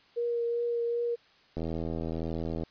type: tone with vibrato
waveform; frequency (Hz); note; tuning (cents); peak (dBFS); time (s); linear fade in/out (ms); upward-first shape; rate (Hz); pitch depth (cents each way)
sine; 472; A#4; +22; -27; 0.16-1.16; 20; triangle; 2.6; 15
type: click train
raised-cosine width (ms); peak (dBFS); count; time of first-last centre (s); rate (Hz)
2; -21; 88; 1.57-2.635; 81.7
effects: white hiss -61 dBFS RMS until 2.7 s + resampled to 11025 Hz

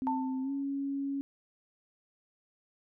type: tone with pitch glide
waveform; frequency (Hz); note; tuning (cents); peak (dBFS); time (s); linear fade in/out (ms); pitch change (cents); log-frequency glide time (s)
sine; 261.6 to 277.2; C4 to C#4; 0 to 0; -31; 0.02-1.21; 0; +100; 0.42-0.51
type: tone with exponential decay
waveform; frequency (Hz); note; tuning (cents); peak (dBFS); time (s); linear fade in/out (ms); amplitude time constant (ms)
sine; 890; A5; +20; -27; 0.07-0.63; 0; 120
effects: none

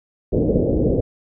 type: low-pass noise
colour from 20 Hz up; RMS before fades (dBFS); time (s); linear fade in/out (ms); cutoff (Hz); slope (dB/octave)
white; -18; 0.32-1.01; 10; 530; 48
effects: none

